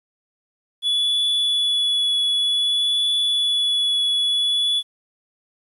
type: tone with vibrato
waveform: triangle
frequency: 3415 Hz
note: G#7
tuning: 48 cents sharp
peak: -16 dBFS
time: 0.82-4.83 s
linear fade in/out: 50 ms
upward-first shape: triangle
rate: 0.54 Hz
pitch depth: 12 cents each way
effects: resampled to 32000 Hz + 9-bit